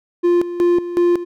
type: tone with tremolo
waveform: triangle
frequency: 349.2 Hz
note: F4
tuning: in tune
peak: -9 dBFS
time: 0.23-1.25 s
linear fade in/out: 20 ms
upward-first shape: square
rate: 2.7 Hz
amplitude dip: 75%
effects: none